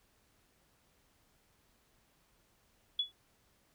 sine tone with exponential decay, 3400 Hz, G#7, 40 cents sharp, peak -26 dBFS, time 2.99-3.12 s, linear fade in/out 5 ms, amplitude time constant 28 ms, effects pink hiss -71 dBFS RMS until 3.74 s

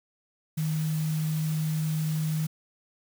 sine tone in noise, 156.1 Hz, D#3, 6 cents sharp, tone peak -25 dBFS, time 0.57-2.47 s, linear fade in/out 10 ms, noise white, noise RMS -42 dBFS, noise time 0.57-2.47 s, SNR +14 dB, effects none

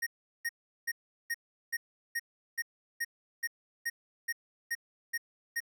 square tone bursts, 1864.7 Hz, A#6, in tune, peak -31 dBFS, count 14, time 0.02-5.604 s, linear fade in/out 10 ms, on 46 ms, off 380 ms, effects none

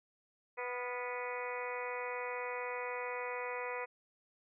harmonic tone with a mistuned harmonic, 246.9 Hz, B3, in tune, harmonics 2 / 3 / 4 / 5 / 6 / 7 / 8 / 9 / 10, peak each -41 / -49 / -43 / -49 / -51 / -54 / -45 / -49 / -48 dBFS, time 0.57-3.86 s, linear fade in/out 20 ms, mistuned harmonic 6, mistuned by -39 cents, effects none

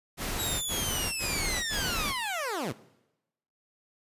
pink noise bursts, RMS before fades -33 dBFS, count 4, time 0.17-2.141 s, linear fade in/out 50 ms, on 450 ms, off 57 ms
15% pulse linear sweep, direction down, 3900 to 88.9 Hz, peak -24 dBFS, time 0.38-2.73 s, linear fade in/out 20 ms
effects noise-tail reverb RT60 0.9 s tail -18 dB re dry + resampled to 32000 Hz

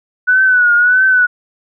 sine tone with vibrato, 1480 Hz, F#6, in tune, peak -7 dBFS, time 0.27-1.27 s, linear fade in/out 20 ms, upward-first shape triangle, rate 1.6 Hz, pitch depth 77 cents each way, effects none

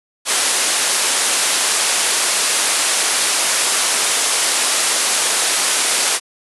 white low-pass noise, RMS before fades -17 dBFS, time 0.25-6.2 s, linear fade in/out 50 ms, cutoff 11000 Hz, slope 96 dB/octave, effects high-pass 400 Hz 12 dB/octave

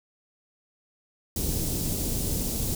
pink band-stop noise, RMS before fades -28 dBFS, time 1.36-2.75 s, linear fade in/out 2 ms, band 350 to 6400 Hz, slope 12 dB/octave, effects none

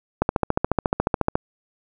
click train, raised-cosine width 1 ms, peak -4 dBFS, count 17, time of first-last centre 0.22-1.355 s, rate 14.1 Hz, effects none

